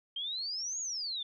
sine exponential two-way sweep, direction up then down, 3136 to 6850 to 3485 Hz, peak -34 dBFS, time 0.16-1.23 s, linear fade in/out 5 ms, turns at 0.8 s, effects none

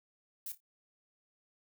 violet noise with echo, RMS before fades -41 dBFS, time 0.46-0.52 s, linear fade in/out 2 ms, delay 28 ms, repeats 3, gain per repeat -12 dB, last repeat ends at 0.604 s, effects none

